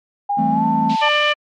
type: tone with pitch glide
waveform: sine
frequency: 812 to 885.5 Hz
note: G#5 to A5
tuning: -39 to +11 cents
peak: -16 dBFS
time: 0.29-1.09 s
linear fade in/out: 10 ms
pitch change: +150 cents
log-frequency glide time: 0.5-0.65 s
type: chord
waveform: triangle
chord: A minor seventh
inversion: second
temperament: equal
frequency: 164.81 / 196 / 220 / 261.6 Hz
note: E3 / G3 / A3 / C4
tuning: 0 / 0 / 0 / 0 cents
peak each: -23 / -23 / -18 / -22 dBFS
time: 0.37-0.96 s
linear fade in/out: 20 ms
type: band-pass noise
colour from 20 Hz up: pink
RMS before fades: -33 dBFS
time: 0.89-1.33 s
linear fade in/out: 10 ms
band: 2500 to 4500 Hz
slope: 24 dB/octave
type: harmonic tone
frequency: 595 Hz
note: D5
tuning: 22 cents sharp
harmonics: 1 / 2 / 3 / 4 / 5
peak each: -20 / -20 / -20 / -20 / -20 dBFS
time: 1.01-1.34 s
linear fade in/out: 20 ms
effects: MP3 64 kbps